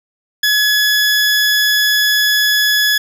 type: tone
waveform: 20% pulse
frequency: 1696 Hz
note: G#6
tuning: 36 cents sharp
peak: -6 dBFS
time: 0.43-2.98 s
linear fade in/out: 5 ms
effects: none